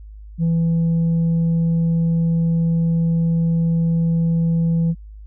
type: tone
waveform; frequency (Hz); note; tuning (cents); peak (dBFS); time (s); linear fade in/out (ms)
sine; 166.2; E3; +15; -12; 0.38-4.95; 50
effects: tanh soft clip ceiling -14 dBFS + added 52 Hz sine -35 dBFS peak until 5.26 s